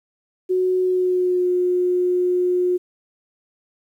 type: tone with pitch glide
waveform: sine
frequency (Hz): 368.8 to 360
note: F#4 to F#4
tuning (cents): -6 to -47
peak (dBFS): -16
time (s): 0.49-2.78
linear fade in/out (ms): 20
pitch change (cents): -41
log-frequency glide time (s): 0.81-1.47
effects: 9-bit